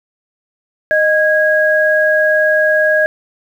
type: tone pair together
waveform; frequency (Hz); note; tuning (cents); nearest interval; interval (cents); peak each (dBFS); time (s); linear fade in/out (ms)
sine; 618.6 / 1647; D#5 / G#6; -10 / -15; octave + perfect fourth; 1695; -12; 0.91-3.06; 0
effects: 7-bit